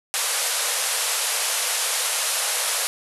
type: band-pass noise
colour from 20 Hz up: white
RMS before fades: -24 dBFS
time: 0.14-2.87 s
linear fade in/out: 0 ms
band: 450 to 12000 Hz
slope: 96 dB/octave
effects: none